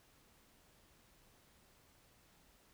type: silence
effects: pink hiss -68 dBFS RMS until 2.73 s